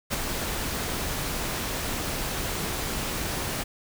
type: noise with ADSR envelope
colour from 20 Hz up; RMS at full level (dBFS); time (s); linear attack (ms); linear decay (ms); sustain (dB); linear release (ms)
pink; -25; 0.1-3.64; 30; 21; -5; 15
effects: none